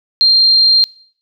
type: tone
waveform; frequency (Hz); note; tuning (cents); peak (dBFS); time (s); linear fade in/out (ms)
sine; 4186; C8; 0; -6; 0.21-0.84; 0
effects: noise-tail reverb RT60 0.6 s tail -24 dB re dry